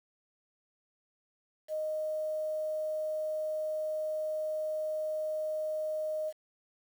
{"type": "tone with quantisation", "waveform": "sine", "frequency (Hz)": 620, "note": "D#5", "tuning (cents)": -6, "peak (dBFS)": -31, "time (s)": [1.68, 6.33], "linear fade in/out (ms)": 50, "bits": 9, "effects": []}